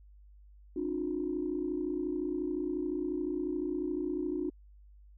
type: tone cluster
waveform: sine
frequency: 272.9 / 304.3 / 358.5 Hz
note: C#4 / D#4 / F4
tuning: -27 / -38 / +45 cents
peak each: -38 / -34 / -34 dBFS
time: 0.76-4.5 s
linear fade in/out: 5 ms
effects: tanh soft clip ceiling -22 dBFS + added 50 Hz sine -53 dBFS peak until 5.17 s